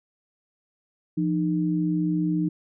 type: tone pair together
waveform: sine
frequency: 172.1 / 306.4 Hz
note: F3 / D#4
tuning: -25 / -27 cents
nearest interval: minor seventh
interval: 998 cents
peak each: -24 dBFS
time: 1.17-2.49 s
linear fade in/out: 10 ms
effects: none